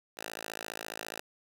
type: tone with high-pass filter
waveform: 5% pulse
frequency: 54.7 Hz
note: A1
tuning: 9 cents flat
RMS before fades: -42 dBFS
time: 0.17-1.2 s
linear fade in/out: 5 ms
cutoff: 680 Hz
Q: 0.52
effects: 10-bit